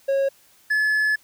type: tone pair in turn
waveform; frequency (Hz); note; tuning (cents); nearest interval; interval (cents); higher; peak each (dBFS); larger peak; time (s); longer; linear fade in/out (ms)
triangle; 547 / 1717.7; C#5 / A6; -23 / -42; octave + minor sixth; 1981; second; -16 / -16; neither; 0.08-0.29 / 0.7-1.16; second; 10
effects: white hiss -56 dBFS RMS until 1.23 s